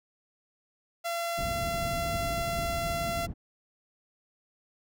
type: tone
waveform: sawtooth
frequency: 681 Hz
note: F5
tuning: 44 cents flat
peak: -26 dBFS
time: 1.04-3.27 s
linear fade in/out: 20 ms
type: low-pass noise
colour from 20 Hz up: white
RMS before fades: -36 dBFS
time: 1.37-3.34 s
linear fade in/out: 20 ms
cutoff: 150 Hz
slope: 12 dB/octave
effects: none